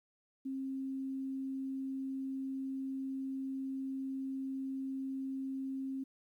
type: tone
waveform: sine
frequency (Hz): 267.3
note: C4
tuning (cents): +37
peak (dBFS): -36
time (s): 0.45-6.04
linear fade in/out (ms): 10
effects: 12-bit